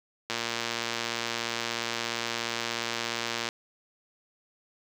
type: click train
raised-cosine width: 0.2 ms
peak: -12 dBFS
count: 374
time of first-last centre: 0.3-3.488 s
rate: 117 Hz
effects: high-pass 100 Hz 12 dB/octave + 7-bit